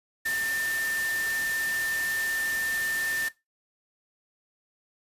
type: tone in noise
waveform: sine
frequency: 1792 Hz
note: A6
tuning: 31 cents sharp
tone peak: -26 dBFS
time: 0.25-3.29 s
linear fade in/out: 10 ms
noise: white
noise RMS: -35 dBFS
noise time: 0.25-3.29 s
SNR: +6 dB
effects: noise-tail reverb RT60 0.2 s tail -18 dB re dry + resampled to 32000 Hz